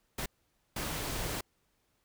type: noise bursts at uneven times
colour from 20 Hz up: pink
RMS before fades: -36 dBFS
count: 2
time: 0.18-0.26 / 0.76-1.41 s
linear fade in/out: 5 ms
effects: pink hiss -75 dBFS RMS until 2.04 s